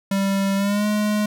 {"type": "tone with pitch glide", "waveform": "square", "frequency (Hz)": [196, 210.1], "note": ["G3", "G#3"], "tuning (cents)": [0, 20], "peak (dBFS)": -19, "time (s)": [0.11, 1.26], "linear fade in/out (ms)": 5, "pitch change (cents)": 120, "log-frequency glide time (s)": [0.56, 0.86], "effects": []}